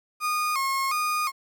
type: tone with vibrato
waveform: 35% pulse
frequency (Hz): 1152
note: D6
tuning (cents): -34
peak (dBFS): -22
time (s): 0.2-1.32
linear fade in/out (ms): 50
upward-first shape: square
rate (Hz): 1.4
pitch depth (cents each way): 110
effects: 10-bit